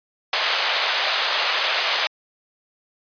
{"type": "band-pass noise", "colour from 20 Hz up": "white", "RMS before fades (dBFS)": -22, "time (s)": [0.33, 2.07], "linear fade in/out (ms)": 2, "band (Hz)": [550, 4400], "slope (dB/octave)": 24, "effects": ["resampled to 11025 Hz"]}